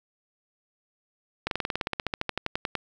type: slowing click train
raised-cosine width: 0.3 ms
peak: -11 dBFS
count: 20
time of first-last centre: 1.47-2.753 s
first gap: 42 ms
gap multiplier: 1.05
effects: 8-bit